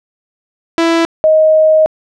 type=tone pair in turn; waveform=sawtooth / sine; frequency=332 / 626.7 Hz; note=E4 / D#5; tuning=+12 / +12 cents; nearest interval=major seventh; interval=1100 cents; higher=second; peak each=-5 dBFS; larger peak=neither; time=0.78-1.05 / 1.24-1.86 s; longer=second; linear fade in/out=0 ms; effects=low-pass 5000 Hz 12 dB/octave